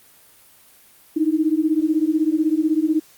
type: beating tone pair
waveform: sine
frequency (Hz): 305.3 / 321.3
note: D#4 / E4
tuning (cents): -33 / -44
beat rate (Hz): 16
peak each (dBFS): -19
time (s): 1.16-3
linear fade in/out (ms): 10
effects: white hiss -51 dBFS RMS until 3.17 s + Opus 32 kbps